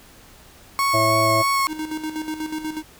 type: tone with vibrato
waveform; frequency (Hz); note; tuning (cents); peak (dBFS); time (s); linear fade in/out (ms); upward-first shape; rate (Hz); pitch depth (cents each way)
35% pulse; 1100; C#6; -14; -16; 0.79-1.67; 0; sine; 3.2; 13
type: harmonic tone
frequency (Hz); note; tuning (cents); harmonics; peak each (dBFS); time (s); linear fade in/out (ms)
110; A2; 0; 1 / 3 / 5 / 6; -25 / -26 / -25 / -22; 0.93-1.43; 20
type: tone with tremolo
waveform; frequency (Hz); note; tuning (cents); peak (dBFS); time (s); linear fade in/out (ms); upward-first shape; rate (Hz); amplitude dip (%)
square; 311.1; D#4; 0; -25; 1.67-2.83; 50; square; 8.2; 60
effects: pink hiss -48 dBFS RMS until 2.99 s